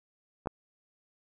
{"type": "clicks", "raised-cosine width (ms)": 1, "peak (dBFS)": [-27, -16], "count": 2, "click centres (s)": [0.459, 0.472], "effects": []}